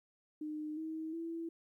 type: tone with pitch steps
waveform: sine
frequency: 305 / 318 / 331.5 Hz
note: D#4 / D#4 / E4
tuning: -34 / +38 / +10 cents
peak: -38 dBFS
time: 0.41-1.49 s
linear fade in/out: 5 ms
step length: 360 ms
effects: 13-bit